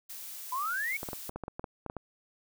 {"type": "noise", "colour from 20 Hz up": "blue", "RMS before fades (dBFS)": -43, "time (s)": [0.09, 1.3], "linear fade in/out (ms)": 10}
{"type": "exponential sweep", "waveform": "sine", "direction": "up", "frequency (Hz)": [980, 2288], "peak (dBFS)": -30, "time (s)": [0.52, 0.97], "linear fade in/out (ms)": 5}
{"type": "clicks", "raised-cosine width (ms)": 1, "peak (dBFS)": -23, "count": 12, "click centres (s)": [1.031, 1.088, 1.132, 1.294, 1.36, 1.437, 1.481, 1.595, 1.642, 1.863, 1.899, 1.967]}
{"effects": []}